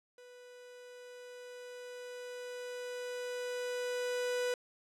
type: tone with level ramp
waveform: 45% pulse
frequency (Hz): 493.9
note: B4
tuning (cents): 0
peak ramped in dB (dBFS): -53 to -31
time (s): 0.18-4.54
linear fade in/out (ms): 2
effects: low-pass 10000 Hz 12 dB/octave